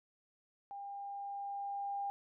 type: tone with level ramp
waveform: sine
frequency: 801 Hz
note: G5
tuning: 37 cents sharp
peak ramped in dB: -43 to -35 dBFS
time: 0.71-2.1 s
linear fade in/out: 0 ms
effects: none